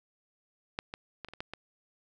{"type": "clicks", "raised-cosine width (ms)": 0.3, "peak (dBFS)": [-16, -22, -24, -30, -29, -20, -23], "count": 7, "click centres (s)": [0.789, 0.939, 1.247, 1.286, 1.336, 1.405, 1.536], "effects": []}